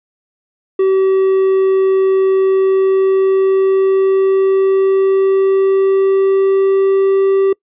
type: tone with pitch glide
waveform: triangle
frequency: 382.8 to 389 Hz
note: G4 to G4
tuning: -41 to -13 cents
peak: -7 dBFS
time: 0.79-7.53 s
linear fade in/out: 5 ms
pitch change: +28 cents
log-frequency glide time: 2.33-7.19 s
effects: noise-tail reverb RT60 0.1 s tail -25 dB re dry + resampled to 8000 Hz